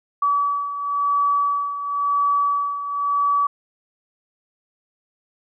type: beating tone pair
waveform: sine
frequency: 1144 / 1144.96 Hz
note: D6 / D6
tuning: -46 / -44 cents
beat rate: 0.96 Hz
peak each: -19 / -25 dBFS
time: 0.22-3.47 s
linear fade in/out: 5 ms
effects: none